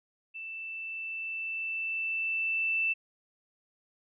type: tone with level ramp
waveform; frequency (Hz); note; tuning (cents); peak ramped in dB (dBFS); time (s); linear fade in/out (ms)
sine; 2657; E7; +13; -38 to -25; 0.34-2.94; 20
effects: none